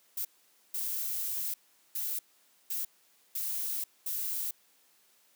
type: noise bursts at uneven times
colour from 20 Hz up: violet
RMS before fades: -34 dBFS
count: 6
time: 0.17-0.25 / 0.74-1.54 / 1.95-2.19 / 2.7-2.85 / 3.35-3.84 / 4.06-4.51 s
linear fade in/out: 5 ms
effects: white hiss -66 dBFS RMS until 5.35 s + high-pass 200 Hz 12 dB/octave